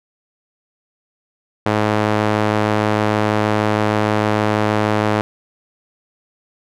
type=tone with band-pass filter; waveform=sawtooth; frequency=106.4 Hz; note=G#2; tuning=42 cents sharp; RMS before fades=-17 dBFS; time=1.66-5.21 s; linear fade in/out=0 ms; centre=810 Hz; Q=0.53; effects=none